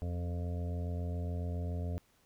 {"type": "harmonic tone with a mistuned harmonic", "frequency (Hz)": 87.2, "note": "F2", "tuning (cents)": -2, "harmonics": [1, 2, 3, 5, 6, 7, 8], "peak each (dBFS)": [-34, -43, -47, -49, -53, -50, -54], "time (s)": [0.02, 1.98], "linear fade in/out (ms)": 0, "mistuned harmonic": 1, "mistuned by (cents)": -43, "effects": ["pink hiss -69 dBFS RMS until 2.25 s"]}